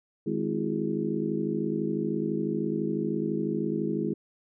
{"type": "harmonic tone with a mistuned harmonic", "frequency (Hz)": 52, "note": "G#1", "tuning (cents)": 3, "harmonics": [3, 4, 5, 6, 7, 8], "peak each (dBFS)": [-35, -31, -36, -31, -36, -34], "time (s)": [0.26, 4.14], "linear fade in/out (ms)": 10, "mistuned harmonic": 6, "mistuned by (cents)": 97, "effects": []}